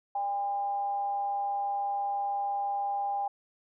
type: tone with frequency modulation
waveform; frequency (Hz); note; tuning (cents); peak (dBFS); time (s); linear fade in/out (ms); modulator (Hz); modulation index
sine; 805; G5; +46; -28; 0.15-3.28; 5; 216; 0.25
effects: none